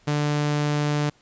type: tone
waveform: sawtooth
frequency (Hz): 147.7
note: D3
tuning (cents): +10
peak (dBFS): -17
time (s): 0.07-1.1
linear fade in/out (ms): 10
effects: pink hiss -59 dBFS RMS until 1.21 s + resampled to 16000 Hz